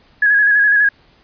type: tone with vibrato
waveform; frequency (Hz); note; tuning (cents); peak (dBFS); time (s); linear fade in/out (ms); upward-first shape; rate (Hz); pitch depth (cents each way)
sine; 1667; G#6; +6; -9; 0.22-0.89; 5; square; 12; 32
effects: pink hiss -52 dBFS RMS until 1.23 s + resampled to 11025 Hz